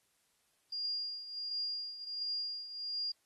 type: tone with tremolo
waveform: sine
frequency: 4820 Hz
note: D8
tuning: 44 cents sharp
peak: -33 dBFS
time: 0.72-3.12 s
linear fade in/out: 5 ms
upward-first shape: triangle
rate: 1.4 Hz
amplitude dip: 75%
effects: white hiss -75 dBFS RMS until 3.25 s + AAC 32 kbps